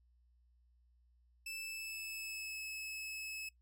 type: tone with pitch glide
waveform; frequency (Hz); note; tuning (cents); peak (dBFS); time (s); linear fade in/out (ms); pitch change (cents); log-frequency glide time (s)
sawtooth; 2637 to 2590; E7 to E7; 0 to -31; -39; 1.46-3.49; 5; -31; 1.56-2.6
effects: noise-tail reverb RT60 0.1 s tail -20 dB re dry + added 60 Hz sine -67 dBFS peak until 3.61 s